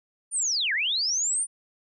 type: linear two-way sweep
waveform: sine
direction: down then up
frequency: 9397 to 1568 to 9397 Hz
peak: -23 dBFS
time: 0.31-1.47 s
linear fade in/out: 50 ms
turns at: 0.73 s
effects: none